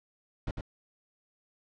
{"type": "noise with echo", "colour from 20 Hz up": "brown", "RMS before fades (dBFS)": -33, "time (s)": [0.47, 0.51], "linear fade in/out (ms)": 2, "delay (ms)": 100, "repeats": 1, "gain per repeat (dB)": -4, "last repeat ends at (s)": 0.61, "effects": ["low-pass 4000 Hz 12 dB/octave"]}